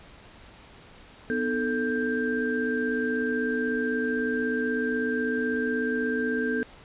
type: tone cluster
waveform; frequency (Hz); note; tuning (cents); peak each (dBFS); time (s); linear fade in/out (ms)
sine; 248.4 / 304.6 / 441.8 / 1578; B3 / D#4 / A4 / G6; +10 / -37 / +7 / +11; -28 / -35 / -29 / -30; 1.3-6.63; 0
effects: pink hiss -50 dBFS RMS until 6.84 s + resampled to 8000 Hz